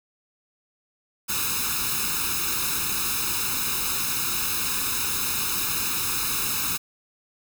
white noise with comb filter, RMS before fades -26 dBFS, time 1.28-6.78 s, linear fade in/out 20 ms, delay 0.77 ms, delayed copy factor +0.95, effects none

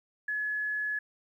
sine tone, 1701 Hz, G#6, 41 cents sharp, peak -29 dBFS, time 0.28-0.99 s, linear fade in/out 5 ms, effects 11-bit

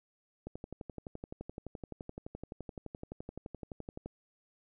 click train, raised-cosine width 2 ms, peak -28 dBFS, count 43, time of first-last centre 0.47-4.06 s, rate 11.7 Hz, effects none

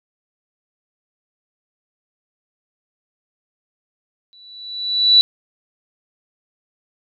sine tone with exponential growth, 3951 Hz, B7, in tune, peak -5 dBFS, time 4.33-5.21 s, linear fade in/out 0 ms, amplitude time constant 190 ms, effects none

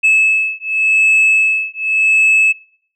sine beating tone pair, 2601 / 2601.88 Hz, E7 / E7, -24 / -23 cents, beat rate 0.88 Hz, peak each -11 dBFS, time 0.03-2.53 s, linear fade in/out 20 ms, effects noise-tail reverb RT60 0.6 s tail -23 dB re dry + tanh soft clip ceiling -6 dBFS

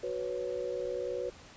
sine chord, F# suspended fourth, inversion none, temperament equal, 370 / 493.9 / 554.4 Hz, F#4 / B4 / C#5, 0 / 0 / 0 cents, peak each -38 / -35 / -38 dBFS, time 0.03-1.3 s, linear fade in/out 5 ms, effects pink hiss -53 dBFS RMS until 1.56 s + resampled to 16000 Hz

